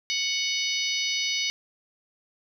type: harmonic tone with a mistuned harmonic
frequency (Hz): 740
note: F#5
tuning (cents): 0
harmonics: 3 / 4 / 5 / 6 / 7 / 8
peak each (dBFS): -30 / -31 / -32 / -33 / -33 / -34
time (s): 0.1-1.5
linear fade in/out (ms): 0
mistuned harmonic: 7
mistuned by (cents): -57
effects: 9-bit